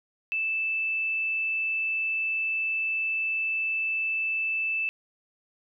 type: tone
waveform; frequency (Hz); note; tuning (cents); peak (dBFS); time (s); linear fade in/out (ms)
sine; 2637; E7; 0; -25; 0.32-4.89; 0
effects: none